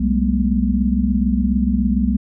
sine tone cluster, 64.3 / 194.5 / 211.7 / 238.6 Hz, C2 / G3 / G#3 / A#3, -30 / -13 / +33 / +41 cents, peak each -20 dBFS, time 0-2.17 s, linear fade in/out 10 ms, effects none

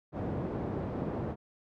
pink band-pass noise, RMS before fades -35 dBFS, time 0.12-1.36 s, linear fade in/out 50 ms, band 100 to 610 Hz, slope 12 dB/octave, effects none

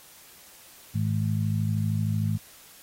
harmonic tone, 53.1 Hz, G#1, 39 cents sharp, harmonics 2 / 3 / 4, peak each -25 / -29 / -31 dBFS, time 0.94-2.38 s, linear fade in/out 20 ms, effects white hiss -51 dBFS RMS until 2.82 s + AAC 48 kbps

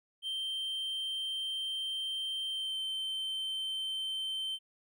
triangle tone with pitch glide, 3136 to 3105 Hz, G7 to G7, 0 to -17 cents, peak -32 dBFS, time 0.22-4.59 s, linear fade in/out 50 ms, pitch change -17 cents, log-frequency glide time 2.49-2.78 s, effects none

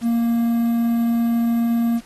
triangle tone with quantisation, 233.1 Hz, A#3, in tune, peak -14 dBFS, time 0.01-2.01 s, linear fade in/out 50 ms, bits 7, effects pink hiss -49 dBFS RMS until 2.05 s + AAC 32 kbps

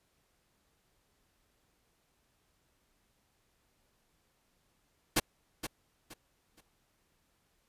pink noise with echo, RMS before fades -26 dBFS, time 5.16-5.2 s, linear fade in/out 10 ms, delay 470 ms, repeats 3, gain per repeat -11 dB, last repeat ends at 6.61 s, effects pink hiss -74 dBFS RMS until 7.68 s + resampled to 32000 Hz

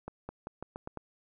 accelerating click train, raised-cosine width 1 ms, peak -25 dBFS, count 7, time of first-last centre 0.08-0.973 s, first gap 210 ms, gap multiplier 0.86, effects none

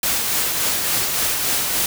white noise with tremolo, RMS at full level -19 dBFS, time 0.03-1.86 s, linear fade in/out 2 ms, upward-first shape triangle, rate 3.5 Hz, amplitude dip 35%, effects none

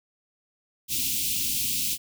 white band-stop noise, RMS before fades -27 dBFS, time 0.88-1.98 s, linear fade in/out 50 ms, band 310 to 2500 Hz, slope 48 dB/octave, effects none

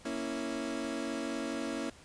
30% pulse chord, A# diminished, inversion none, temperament equal, 233.1 / 277.2 / 329.6 Hz, A#3 / C#4 / E4, 0 / 0 / 0 cents, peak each -37 / -35 / -36 dBFS, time 0.05-1.9 s, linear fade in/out 5 ms, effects pink hiss -56 dBFS RMS until 2.04 s + resampled to 22050 Hz

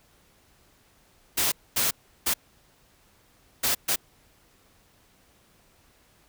white noise bursts at uneven times, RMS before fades -24 dBFS, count 5, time 1.37-1.52 / 1.76-1.91 / 2.26-2.34 / 3.63-3.75 / 3.88-3.96 s, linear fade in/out 10 ms, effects pink hiss -61 dBFS RMS until 6.28 s

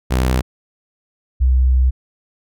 sawtooth / sine tone pair in turn, 63.5 / 63.9 Hz, B1 / C2, +49 / -40 cents, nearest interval unison, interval 11 cents, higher second, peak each -10 dBFS, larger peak neither, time 0.1-0.42 / 1.4-1.91 s, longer second, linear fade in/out 20 ms, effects none

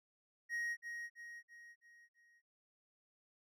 triangle tone with echo, 1882 Hz, A#6, 16 cents sharp, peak -35 dBFS, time 0.49-0.77 s, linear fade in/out 50 ms, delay 330 ms, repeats 5, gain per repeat -6 dB, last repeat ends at 2.42 s, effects none

